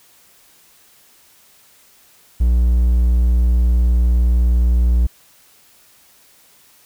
triangle tone, 59.8 Hz, A#1, 45 cents sharp, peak -9 dBFS, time 2.4-5.07 s, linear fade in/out 10 ms, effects white hiss -51 dBFS RMS until 6.85 s

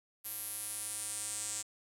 square tone with band-pass filter sweep, 106.4 Hz, G#2, 42 cents sharp, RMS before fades -40 dBFS, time 0.24-1.63 s, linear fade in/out 20 ms, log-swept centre 12000 to 7800 Hz, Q 5, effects none

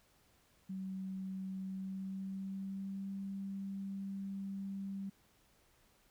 sine tone with pitch glide, 190 to 195.68 Hz, F#3 to G3, +46 to -3 cents, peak -39 dBFS, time 0.69-5.1 s, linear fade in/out 10 ms, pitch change +51 cents, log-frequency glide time 1.62-3.14 s, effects pink hiss -70 dBFS RMS until 6.1 s

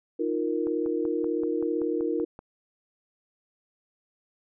sine chord, Eb suspended second, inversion none, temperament equal, 311.1 / 349.2 / 466.2 Hz, Eb4 / F4 / Bb4, 0 / 0 / 0 cents, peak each -29 dBFS, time 0.19-2.25 s, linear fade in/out 10 ms
click train, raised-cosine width 1 ms, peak -28 dBFS, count 10, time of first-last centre 0.67-2.391 s, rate 5.23 Hz
effects none

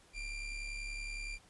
square ring-modulated tone, 1174.7 Hz, D6, in tune, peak -37 dBFS, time 0.13-1.39 s, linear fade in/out 50 ms, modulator 1210 Hz, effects pink hiss -63 dBFS RMS until 1.49 s + resampled to 24000 Hz

